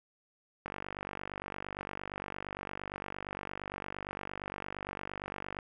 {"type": "click train", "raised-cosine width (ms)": 0.5, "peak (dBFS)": -23, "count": 241, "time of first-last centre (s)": [0.66, 5.588], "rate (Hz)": 48.7, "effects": []}